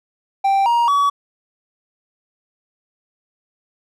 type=tone with pitch steps; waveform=triangle; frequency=784 / 943.2 / 1134.7 Hz; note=G5 / A#5 / C#6; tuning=0 / +20 / +40 cents; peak=-11 dBFS; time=0.44-1.1 s; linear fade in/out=10 ms; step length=220 ms; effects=none